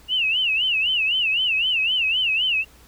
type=tone with vibrato; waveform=sine; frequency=2794 Hz; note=F7; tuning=in tune; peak=-18 dBFS; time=0.08-2.65 s; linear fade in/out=50 ms; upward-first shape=sine; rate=3.9 Hz; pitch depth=170 cents each way; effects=added 60 Hz sine -52 dBFS peak until 2.87 s + pink hiss -52 dBFS RMS until 2.87 s